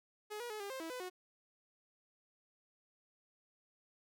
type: tone with pitch steps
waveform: sawtooth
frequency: 422.1 / 480.4 / 427 / 401.5 / 527 / 326.1 / 502 / 365.3 Hz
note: G#4 / B4 / G#4 / G4 / C5 / E4 / B4 / F#4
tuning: +28 / -48 / +48 / +41 / +12 / -19 / +28 / -22 cents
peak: -38 dBFS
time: 0.3-1.1 s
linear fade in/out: 20 ms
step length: 100 ms
effects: none